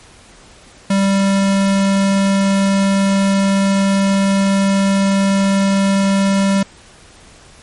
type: tone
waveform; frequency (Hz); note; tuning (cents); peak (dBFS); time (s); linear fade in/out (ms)
square; 196; G3; 0; -12; 0.9-6.63; 5
effects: pink hiss -43 dBFS RMS until 7.62 s + MP3 48 kbps